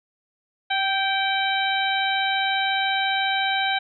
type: harmonic tone with a mistuned harmonic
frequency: 774 Hz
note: G5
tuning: 22 cents flat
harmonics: 1 / 2 / 3 / 4 / 5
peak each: -24 / -26 / -28 / -29 / -29 dBFS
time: 0.7-3.79 s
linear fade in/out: 10 ms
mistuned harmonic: 2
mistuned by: +26 cents
effects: none